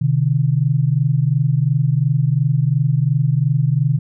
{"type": "tone pair together", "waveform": "sine", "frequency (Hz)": [128.6, 151.44], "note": ["C3", "D#3"], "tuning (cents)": [-30, -47], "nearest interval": "minor third", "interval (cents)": 283, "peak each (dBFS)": -16, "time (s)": [0.01, 3.99], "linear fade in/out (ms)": 10, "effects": []}